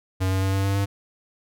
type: tone with pitch steps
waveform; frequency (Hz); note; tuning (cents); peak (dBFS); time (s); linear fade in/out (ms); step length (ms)
square; 94.1 / 95.14 / 96.19 / 97.25 / 98.32 / 99.41; F#2 / F#2 / G2 / G2 / G2 / G2; +30 / +49 / -32 / -13 / +6 / +25; -21; 0.2-0.86; 20; 110
effects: none